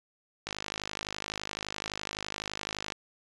click train, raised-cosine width 0.2 ms, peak -16 dBFS, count 128, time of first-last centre 0.47-2.922 s, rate 51.8 Hz, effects resampled to 22050 Hz

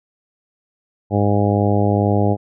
harmonic tone, 102.2 Hz, G#2, 27 cents flat, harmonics 1 / 2 / 3 / 4 / 5 / 6 / 7 / 8, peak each -17 / -20 / -22 / -23 / -24 / -25 / -25 / -26 dBFS, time 1.1-2.37 s, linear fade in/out 50 ms, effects none

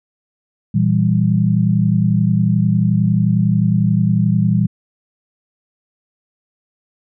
sine chord, E diminished, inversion second, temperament equal, 116.54 / 164.81 / 196 Hz, Bb2 / E3 / G3, 0 / 0 / 0 cents, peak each -16 dBFS, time 0.74-4.67 s, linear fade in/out 10 ms, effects none

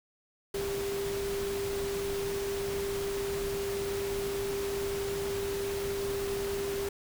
sine tone in noise, 397.4 Hz, G4, 24 cents sharp, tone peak -31 dBFS, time 0.54-6.89 s, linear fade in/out 5 ms, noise pink, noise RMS -39 dBFS, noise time 0.54-6.89 s, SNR +5 dB, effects none

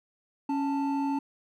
triangle tone pair together, 277.2 / 884.9 Hz, C#4 / A5, 0 / +10 cents, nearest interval octave + minor sixth, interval 2010 cents, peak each -25 / -30 dBFS, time 0.49-1.19 s, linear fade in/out 5 ms, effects none

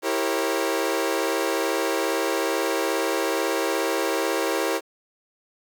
sawtooth chord, E diminished seventh, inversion none, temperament equal with one note detuned, 329.6 / 392 / 466.2 / 543.9 Hz, E4 / G4 / Bb4 / Db5, 0 / 0 / 0 / -33 cents, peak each -24 dBFS, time 0.02-4.81 s, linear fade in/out 50 ms, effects 9-bit

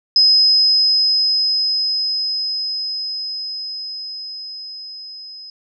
sine tone with level ramp, 5070 Hz, D#8, 32 cents sharp, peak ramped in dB -8 to -33 dBFS, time 0.16-5.5 s, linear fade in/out 2 ms, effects none

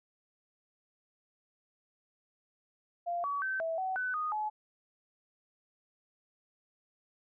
sine tone with pitch steps, 694 / 1135 / 1543 / 654 / 754 / 1503 / 1238 / 853 Hz, F5 / C#6 / G6 / E5 / F#5 / F#6 / D#6 / G#5, -11 / +41 / -28 / -14 / +32 / +27 / -9 / +46 cents, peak -31 dBFS, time 3.06-4.5 s, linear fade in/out 20 ms, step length 180 ms, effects none

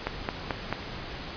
click train, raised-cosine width 0.5 ms, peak -12 dBFS, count 4, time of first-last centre 0.07-0.726 s, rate 4.57 Hz, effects pink hiss -38 dBFS RMS until 1.36 s + resampled to 11025 Hz

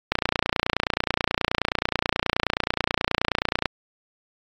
click train, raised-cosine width 0.3 ms, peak -4 dBFS, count 105, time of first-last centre 0.12-3.657 s, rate 29.4 Hz, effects AAC 64 kbps

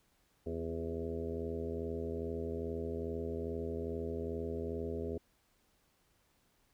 harmonic tone with a mistuned harmonic, 82.41 Hz, E2, in tune, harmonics 1 / 2 / 3 / 4 / 5 / 6 / 7 / 8, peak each -42 / -48 / -43 / -47 / -40 / -45 / -52 / -51 dBFS, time 0.46-5.18 s, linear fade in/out 5 ms, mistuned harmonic 4, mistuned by +50 cents, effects pink hiss -73 dBFS RMS until 6.73 s

